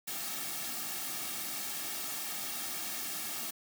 white noise with comb filter, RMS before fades -38 dBFS, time 0.07-3.51 s, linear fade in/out 10 ms, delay 2 ms, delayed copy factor -0.65, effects high-pass 150 Hz 12 dB/octave

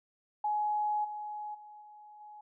sine tone with level steps, 841 Hz, G#5, 22 cents sharp, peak -28 / -37 / -48 / -50 / -47 dBFS, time 0.44-2.41 s, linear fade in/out 5 ms, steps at 1.04 / 1.54 / 1.81 / 2.2 s, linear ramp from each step 10 ms, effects none

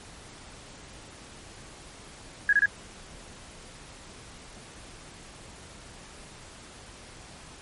sine tone bursts, 1661.2 Hz, G#6, in tune, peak -17 dBFS, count 3, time 2.49-2.658 s, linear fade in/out 2 ms, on 38 ms, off 27 ms, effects pink hiss -47 dBFS RMS until 7.61 s + MP3 48 kbps

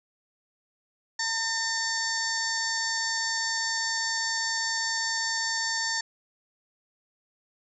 harmonic tone, 905 Hz, A5, 48 cents sharp, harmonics 1 / 2 / 4 / 5 / 6 / 7 / 8, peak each -36 / -30 / -43 / -33 / -34 / -38 / -35 dBFS, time 1.19-6.01 s, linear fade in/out 5 ms, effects none

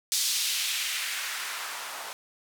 blue noise with band-pass filter sweep, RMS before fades -31 dBFS, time 0.12-2.13 s, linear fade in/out 0 ms, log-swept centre 4800 to 760 Hz, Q 1.3, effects none

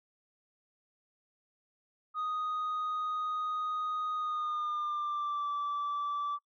sine tone with pitch glide, 1244.5 to 1161.2 Hz, D#6 to D6, 0 to -20 cents, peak -29 dBFS, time 2.14-6.39 s, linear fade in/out 50 ms, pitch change -120 cents, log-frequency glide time 4.14-5.49 s, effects noise-tail reverb RT60 0.1 s tail -25 dB re dry + tanh soft clip ceiling -30 dBFS

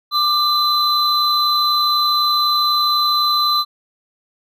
triangle tone pair together, 1189 / 4034 Hz, D6 / B7, +21 / +36 cents, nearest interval octave + major sixth, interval 2115 cents, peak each -15 dBFS, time 0.11-3.65 s, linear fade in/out 50 ms, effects none

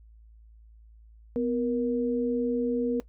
sine tone pair together, 249.9 / 471.7 Hz, B3 / A#4, +21 / +20 cents, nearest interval major seventh, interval 1099 cents, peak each -27 dBFS, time 1.36-3 s, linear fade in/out 0 ms, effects noise-tail reverb RT60 0.1 s tail -18 dB re dry + added 55 Hz sine -50 dBFS peak until 3.08 s

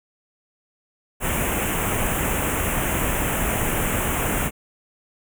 pink band-stop noise, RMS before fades -23 dBFS, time 1.2-4.51 s, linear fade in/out 50 ms, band 3000 to 6900 Hz, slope 48 dB/octave, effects none

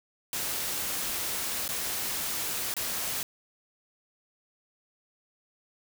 white noise with dropouts, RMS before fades -32 dBFS, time 0.33-3.23 s, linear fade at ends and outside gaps 1 ms, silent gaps 1.679-1.689 / 2.74-2.766 s, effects none

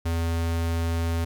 square tone, 83.3 Hz, E2, 19 cents sharp, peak -24 dBFS, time 0.05-1.25 s, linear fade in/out 10 ms, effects 11-bit

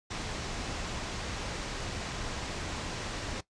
pink low-pass noise, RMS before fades -37 dBFS, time 0.1-3.41 s, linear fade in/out 10 ms, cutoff 7200 Hz, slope 24 dB/octave, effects noise-tail reverb RT60 0.1 s tail -17 dB re dry + resampled to 22050 Hz

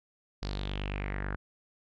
sawtooth tone with low-pass filter sweep, 49.12 Hz, G1, 4 cents sharp, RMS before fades -35 dBFS, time 0.42-1.36 s, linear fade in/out 10 ms, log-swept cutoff 4800 to 1500 Hz, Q 4.9, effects none

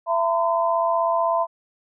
sine tone cluster, 671 / 922 / 1018 Hz, E5 / A#5 / C6, +31 / -19 / -48 cents, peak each -21 / -26 / -22 dBFS, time 0.06-1.47 s, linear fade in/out 50 ms, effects none

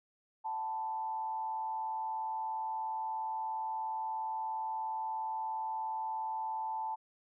sine tone with frequency modulation, 880 Hz, A5, in tune, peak -34 dBFS, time 0.44-6.96 s, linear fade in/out 20 ms, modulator 123 Hz, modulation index 0.51, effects none

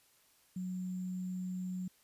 sine tone with sample-and-hold, 183.3 Hz, F#3, 16 cents flat, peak -36 dBFS, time 0.56-1.88 s, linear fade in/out 5 ms, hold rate 7350 Hz, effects white hiss -68 dBFS RMS until 2.03 s + resampled to 32000 Hz

